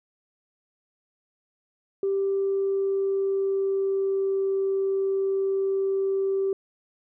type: tone with pitch glide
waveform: sine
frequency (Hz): 392 to 388.6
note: G4 to G4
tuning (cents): 0 to -15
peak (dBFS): -21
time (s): 2.03-6.53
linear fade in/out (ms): 2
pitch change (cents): -15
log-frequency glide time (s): 2.26-4.53
effects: tanh soft clip ceiling -17 dBFS